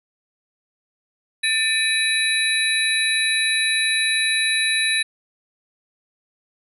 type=tone cluster; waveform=sine; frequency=1783 / 2331 / 2518 / 3930 / 10690 Hz; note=A6 / D7 / D#7 / B7 / E9; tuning=+22 / -14 / +20 / -9 / +23 cents; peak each=-23 / -28 / -25 / -21 / -27 dBFS; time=1.43-5.03 s; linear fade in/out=10 ms; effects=none